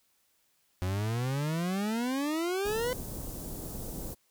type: exponential sweep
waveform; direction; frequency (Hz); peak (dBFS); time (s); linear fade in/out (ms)
40% pulse; up; 89.1 to 510; -28; 0.82-2.93; 0
type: band-stop noise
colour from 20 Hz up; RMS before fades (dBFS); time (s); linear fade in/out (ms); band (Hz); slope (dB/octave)
pink; -39; 2.64-4.15; 20; 540 to 8600; 12
effects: white hiss -71 dBFS RMS until 4.3 s